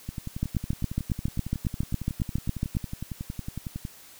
two click trains, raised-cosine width 5 ms, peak -20 / -13 dBFS, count 42 / 18, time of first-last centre 0.09-3.851 / 0.43-2.768 s, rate 10.9 / 7.27 Hz, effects white hiss -50 dBFS RMS until 4.19 s

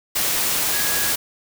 sine tone in noise, 1661.2 Hz, G#6, in tune, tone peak -29 dBFS, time 0.73-1.12 s, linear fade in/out 10 ms, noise white, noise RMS -21 dBFS, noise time 0.15-1.16 s, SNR -11 dB, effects none

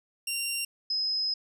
15% pulse / sine tone pair in turn, 2767 / 5084 Hz, F7 / D#8, -17 / +36 cents, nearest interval major seventh, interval 1053 cents, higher second, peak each -22 / -26 dBFS, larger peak first, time 0.27-0.65 / 0.9-1.34 s, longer second, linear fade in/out 5 ms, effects none

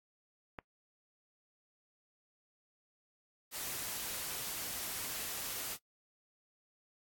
click, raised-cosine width 0.5 ms, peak -27 dBFS, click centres 0.588 s
white noise, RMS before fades -40 dBFS, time 3.51-5.78 s, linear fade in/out 50 ms
effects noise-tail reverb RT60 0.1 s tail -22 dB re dry + AAC 64 kbps

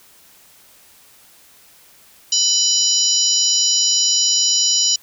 harmonic tone with a mistuned harmonic, 998 Hz, B5, 18 cents sharp, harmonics 3 / 4 / 5 / 6 / 7, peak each -22 / -22 / -20 / -18 / -20 dBFS, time 2.32-4.96 s, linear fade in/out 5 ms, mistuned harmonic 6, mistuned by -96 cents, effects white hiss -49 dBFS RMS until 5.02 s

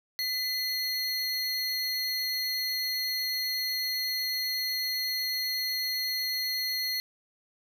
square tone pair together, 2017 / 4277 Hz, B6 / C8, +36 / +37 cents, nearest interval octave + minor second, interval 1301 cents, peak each -35 / -30 dBFS, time 0.19-7 s, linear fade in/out 0 ms, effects none

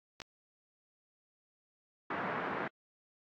clicks, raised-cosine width 0.2 ms, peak -25 dBFS, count 2, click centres 0.202 / 0.218 s
white band-pass noise, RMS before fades -37 dBFS, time 2.1-2.68 s, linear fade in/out 5 ms, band 130 to 1700 Hz, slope 24 dB/octave
effects AAC 64 kbps

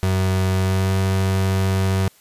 35% pulse tone with pitch glide, 94.1 to 95.41 Hz, F#2 to G2, +30 to -46 cents, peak -15 dBFS, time 0.03-2.08 s, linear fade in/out 0 ms, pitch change +24 cents, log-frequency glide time 0.59-0.92 s, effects white hiss -53 dBFS RMS until 2.2 s + resampled to 32000 Hz

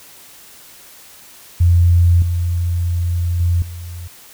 sine tone with level steps, 86.6 Hz, F2, 14 cents flat, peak -8 / -15 / -12 / -27 dBFS, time 1.6-4.08 s, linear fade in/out 10 ms, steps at 2.22 / 3.4 / 3.62 s, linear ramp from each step 2 ms, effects white hiss -42 dBFS RMS until 4.33 s

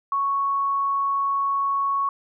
sine tone, 1108.7 Hz, C#6, in tune, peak -20 dBFS, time 0.12-2.09 s, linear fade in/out 2 ms, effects none

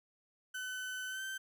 35% pulse tone with pitch glide, 1512 to 1550 Hz, F#6 to G6, +37 to -20 cents, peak -37 dBFS, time 0.54-1.38 s, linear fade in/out 10 ms, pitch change +43 cents, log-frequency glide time 1.07-1.23 s, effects none

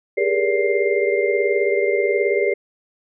sine tone cluster, 398.7 / 417.3 / 474 / 575 / 2102 Hz, G4 / G#4 / A#4 / D5 / C7, +29 / +8 / +29 / -37 / +7 cents, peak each -20 / -24 / -22 / -23 / -25 dBFS, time 0.17-2.54 s, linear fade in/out 10 ms, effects none

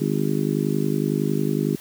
harmonic tone, 50.9 Hz, G#1, 34 cents flat, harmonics 3 / 4 / 5 / 6 / 7 / 8, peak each -25 / -26 / -27 / -28 / -28 / -29 dBFS, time 0-1.76 s, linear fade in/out 10 ms, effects white hiss -44 dBFS RMS until 1.8 s

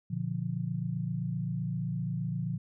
sine chord, Bb major, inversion none, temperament equal with one note detuned, 119.33 / 146.83 / 174.61 Hz, Bb2 / D3 / F3, +41 / 0 / 0 cents, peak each -35 / -35 / -34 dBFS, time 0.1-2.58 s, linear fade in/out 10 ms, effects none

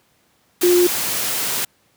sine tone in noise, 354.2 Hz, F4, 24 cents sharp, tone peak -11 dBFS, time 0.63-0.87 s, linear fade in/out 5 ms, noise white, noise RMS -22 dBFS, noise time 0.61-1.65 s, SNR +8 dB, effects pink hiss -60 dBFS RMS until 1.96 s + high-pass 100 Hz 12 dB/octave

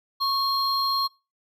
triangle tone pair together, 1100 / 4216 Hz, C#6 / C8, -14 / +12 cents, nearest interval octave + major seventh, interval 2326 cents, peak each -23 dBFS, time 0.2-1.08 s, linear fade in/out 20 ms, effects noise-tail reverb RT60 0.3 s tail -25 dB re dry

